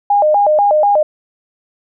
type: tone with vibrato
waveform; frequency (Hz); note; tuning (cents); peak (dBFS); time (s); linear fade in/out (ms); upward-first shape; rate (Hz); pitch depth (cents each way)
sine; 705; F5; +16; -8; 0.1-1.03; 5; square; 4.1; 250
effects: none